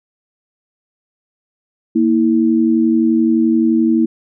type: tone pair together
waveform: sine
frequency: 232.6 / 324.2 Hz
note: A#3 / E4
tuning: -4 / -29 cents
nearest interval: tritone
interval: 575 cents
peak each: -13 dBFS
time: 1.95-4.06 s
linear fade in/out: 10 ms
effects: none